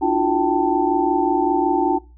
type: tone cluster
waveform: sine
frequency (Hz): 295.6 / 337.3 / 362.6 / 776 / 884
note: D4 / E4 / F#4 / G5 / A5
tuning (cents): +11 / +40 / -35 / -18 / +8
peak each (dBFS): -22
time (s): 0.01-1.99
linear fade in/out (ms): 20
effects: noise-tail reverb RT60 0.3 s tail -21 dB re dry + added 60 Hz sine -43 dBFS peak until 2.17 s